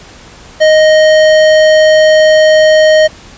sine tone with hard clipping, 622.3 Hz, D#5, in tune, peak -5 dBFS, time 0.6-3.08 s, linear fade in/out 20 ms, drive 15 dB, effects pink hiss -35 dBFS RMS until 3.37 s + resampled to 16000 Hz

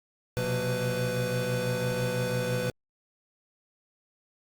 square tone cluster, 122.2 / 128.2 / 179.6 / 232.5 / 498.9 Hz, B2 / C3 / F3 / A#3 / B4, -18 / -35 / +49 / -4 / +17 cents, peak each -33 / -36 / -37 / -40 / -31 dBFS, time 0.37-2.7 s, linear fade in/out 0 ms, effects Opus 48 kbps

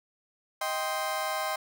30% pulse chord, C minor, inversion first, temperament just, 627.9 / 784.9 / 1046.5 Hz, Eb5 / G5 / C6, +16 / +2 / 0 cents, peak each -31 dBFS, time 0.61-1.56 s, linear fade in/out 5 ms, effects none

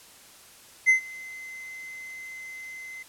triangle tone with ADSR envelope, 2057 Hz, C7, 30 cents flat, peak -12 dBFS, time 0.86-3.03 s, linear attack 30 ms, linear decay 110 ms, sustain -24 dB, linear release 7 ms, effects white hiss -51 dBFS RMS until 3.08 s + low-pass 12000 Hz 12 dB/octave

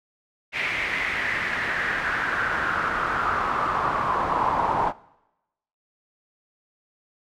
brown noise with band-pass filter sweep, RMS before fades -25 dBFS, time 0.52-4.93 s, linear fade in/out 50 ms, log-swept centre 2300 to 900 Hz, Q 4.5, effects noise-tail reverb RT60 0.9 s tail -21 dB re dry

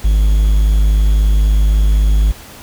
triangle tone with quantisation, 51.91 Hz, G#1, in tune, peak -6 dBFS, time 0.04-2.32 s, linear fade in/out 10 ms, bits 6, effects pink hiss -36 dBFS RMS until 2.62 s

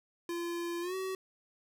square tone with pitch glide, 343.1 to 378.5 Hz, F4 to F#4, -31 to +39 cents, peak -35 dBFS, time 0.29-1.15 s, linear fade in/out 2 ms, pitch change +170 cents, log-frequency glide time 0.81-0.95 s, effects none

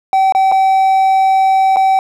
triangle tone with dropouts, 768 Hz, G5, 36 cents flat, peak -6 dBFS, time 0.13-1.99 s, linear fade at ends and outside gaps 1 ms, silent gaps 0.323-0.349 / 0.516-0.521 / 1.761-1.768 s, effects none

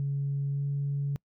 sine tone with pitch glide, 140 to 141.22 Hz, C#3 to C#3, +18 to +33 cents, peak -26 dBFS, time 0-1.16 s, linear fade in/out 0 ms, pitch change +15 cents, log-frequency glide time 0.51-0.64 s, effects noise-tail reverb RT60 0.1 s tail -26 dB re dry + tanh soft clip ceiling -23 dBFS

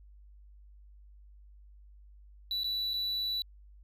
triangle tone with dropouts, 3951 Hz, B7, in tune, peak -29 dBFS, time 2.51-3.42 s, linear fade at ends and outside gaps 1 ms, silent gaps 2.634-2.643 / 2.935-2.94 s, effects added 50 Hz sine -52 dBFS peak until 3.83 s

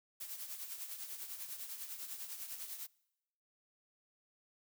blue noise with tremolo, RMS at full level -43 dBFS, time 0.2-2.87 s, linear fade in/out 10 ms, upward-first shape triangle, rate 10 Hz, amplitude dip 65%, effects noise-tail reverb RT60 0.9 s tail -24 dB re dry

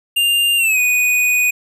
square tone with pitch glide, 2800 to 2480 Hz, F7 to D#7, +4 to -6 cents, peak -13 dBFS, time 0.16-1.51 s, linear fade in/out 10 ms, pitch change -210 cents, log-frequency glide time 0.57-0.79 s, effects 9-bit

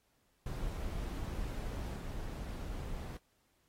brown noise with level steps, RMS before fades -39 / -41 dBFS, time 0.46-3.17 s, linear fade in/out 2 ms, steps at 1.96 s, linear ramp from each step 5 ms, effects pink hiss -75 dBFS RMS until 3.68 s + AAC 48 kbps

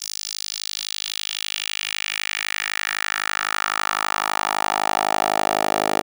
10% pulse tone with high-pass filter sweep, 51.91 Hz, G#1, in tune, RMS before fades -24 dBFS, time 0-6.02 s, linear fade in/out 20 ms, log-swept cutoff 5500 to 520 Hz, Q 2.3, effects none

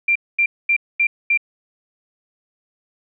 sine tone bursts, 2372 Hz, D7, 17 cents sharp, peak -13 dBFS, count 5, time 0.08-1.375 s, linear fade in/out 5 ms, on 75 ms, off 230 ms, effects none

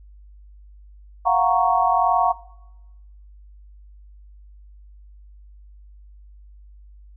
sine chord, Gb major seventh, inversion third, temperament equal, 698.5 / 740 / 932.3 / 1108.7 Hz, F5 / Gb5 / Bb5 / Db6, 0 / 0 / 0 / 0 cents, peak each -21 / -20 / -21 / -21 dBFS, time 1.25-2.33 s, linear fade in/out 20 ms, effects noise-tail reverb RT60 1.0 s tail -20 dB re dry + added 50 Hz sine -43 dBFS peak until 7.16 s

